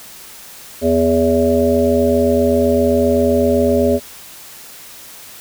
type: harmonic tone with a mistuned harmonic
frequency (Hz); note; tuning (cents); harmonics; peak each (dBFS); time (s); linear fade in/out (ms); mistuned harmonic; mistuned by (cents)
82.41; E2; 0; 1 / 3 / 5 / 7 / 8; -22 / -16 / -16 / -16 / -22; 0.81-4; 50; 7; -16
effects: white hiss -37 dBFS RMS until 5.4 s